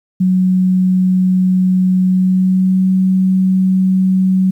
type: tone with pitch glide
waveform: sine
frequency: 185 to 187.69 Hz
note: F#3 to F#3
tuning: 0 to +25 cents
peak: -9 dBFS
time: 0.2-4.51 s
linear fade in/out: 10 ms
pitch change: +25 cents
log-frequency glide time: 2.06-2.88 s
effects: 8-bit